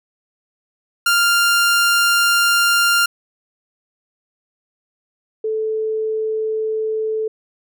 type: tone pair in turn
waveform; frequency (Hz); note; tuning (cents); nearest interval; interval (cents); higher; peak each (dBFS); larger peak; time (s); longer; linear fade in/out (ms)
sawtooth / sine; 1396 / 437.3; F6 / A4; -1 / -11; octave + minor sixth; 2010; first; -9 / -18; first; 1.06-3.06 / 5.44-7.28; first; 5
effects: none